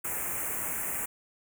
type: band-stop noise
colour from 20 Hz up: white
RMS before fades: -33 dBFS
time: 0.04-1.06 s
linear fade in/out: 10 ms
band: 2500 to 7100 Hz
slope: 48 dB/octave
effects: none